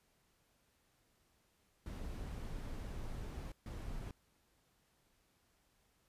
brown noise bursts at uneven times, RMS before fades -44 dBFS, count 2, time 1.86-3.52 / 3.66-4.11 s, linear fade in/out 2 ms, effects pink hiss -75 dBFS RMS until 6.08 s + resampled to 32000 Hz

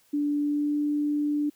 sine tone with pitch glide, 291.7 to 294.4 Hz, D4 to D4, -12 to +4 cents, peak -23 dBFS, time 0.13-1.5 s, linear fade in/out 10 ms, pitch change +16 cents, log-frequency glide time 0.4-0.76 s, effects white hiss -63 dBFS RMS until 1.55 s

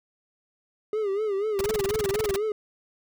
triangle tone with vibrato, 411.4 Hz, G#4, 16 cents flat, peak -22 dBFS, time 0.93-2.52 s, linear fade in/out 2 ms, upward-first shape sine, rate 4.1 Hz, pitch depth 110 cents each way
pink noise bursts, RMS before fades -30 dBFS, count 16, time 1.59-2.36 s, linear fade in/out 0 ms, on 20 ms, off 30 ms
effects none

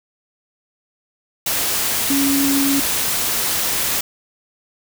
sine tone in noise, 277.2 Hz, C#4, in tune, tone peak -16 dBFS, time 2.1-2.8 s, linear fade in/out 5 ms, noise white, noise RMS -20 dBFS, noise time 1.46-4.01 s, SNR +1 dB, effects none

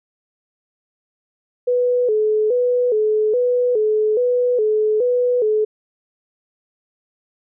sine tone with vibrato, 460 Hz, A#4, 23 cents flat, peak -14 dBFS, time 1.67-5.65 s, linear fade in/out 10 ms, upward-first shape square, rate 1.2 Hz, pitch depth 120 cents each way, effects none

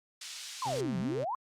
pink high-pass noise, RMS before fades -40 dBFS, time 0.21-0.81 s, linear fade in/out 5 ms, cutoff 3500 Hz, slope 12 dB/octave
sine exponential two-way sweep, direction down then up, 1092 to 166.3 to 1092 Hz, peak -31 dBFS, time 0.62-1.35 s, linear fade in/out 2 ms, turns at 0.98 s
sawtooth tone, 130.4 Hz, C3, 5 cents flat, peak -33 dBFS, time 0.65-1.25 s, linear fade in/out 20 ms
effects low-pass 7000 Hz 12 dB/octave + Opus 48 kbps

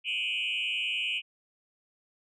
sine tone with frequency modulation, 2715 Hz, F7, 50 cents flat, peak -27 dBFS, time 0.04-1.22 s, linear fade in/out 50 ms, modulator 110 Hz, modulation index 3, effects tanh soft clip ceiling -24 dBFS

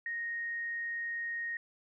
sine tone, 1864.7 Hz, A#6, in tune, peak -34 dBFS, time 0.06-1.57 s, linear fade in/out 2 ms, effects none

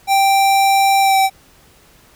square tone with pitch glide, 784 to 772.8 Hz, G5 to G5, 0 to -25 cents, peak -11 dBFS, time 0.07-1.3 s, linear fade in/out 50 ms, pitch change -25 cents, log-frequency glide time 1.01-1.17 s, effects pink hiss -49 dBFS RMS until 2.15 s

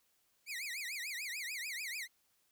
sawtooth tone with vibrato, 2171 Hz, C#7, 37 cents flat, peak -36 dBFS, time 0.46-2.08 s, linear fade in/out 50 ms, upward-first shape triangle, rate 6.8 Hz, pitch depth 300 cents each way, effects white hiss -75 dBFS RMS until 2.51 s

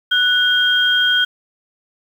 sine tone pair together, 1482 / 3214 Hz, F#6 / G7, +2 / +43 cents, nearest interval octave + minor second, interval 1341 cents, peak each -15 dBFS, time 0.11-1.25 s, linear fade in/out 10 ms, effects 7-bit

